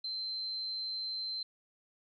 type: tone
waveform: sine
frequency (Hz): 4104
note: C8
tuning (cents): -34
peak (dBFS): -35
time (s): 0.04-1.43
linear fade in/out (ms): 5
effects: none